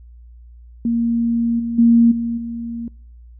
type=tone with level steps; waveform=sine; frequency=233.1 Hz; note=A#3; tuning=in tune; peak=-15 / -20 / -8 / -19 / -24 dBFS; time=0.85-2.88 s; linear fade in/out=2 ms; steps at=1.59 / 1.78 / 2.11 / 2.37 s; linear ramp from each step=10 ms; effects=noise-tail reverb RT60 0.6 s tail -26 dB re dry + added 59 Hz sine -39 dBFS peak until 3.39 s